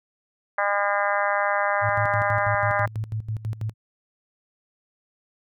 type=harmonic tone; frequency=202.4 Hz; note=G#3; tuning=44 cents flat; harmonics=3 / 4 / 5 / 6 / 7 / 8 / 9 / 10; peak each=-26 / -27 / -29 / -28 / -32 / -28 / -32 / -33 dBFS; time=0.58-2.86 s; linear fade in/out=5 ms
type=tone with tremolo; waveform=sine; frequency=109.1 Hz; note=A2; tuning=14 cents flat; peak=-24 dBFS; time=1.81-3.74 s; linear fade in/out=50 ms; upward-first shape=square; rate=6.1 Hz; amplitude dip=80%
effects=none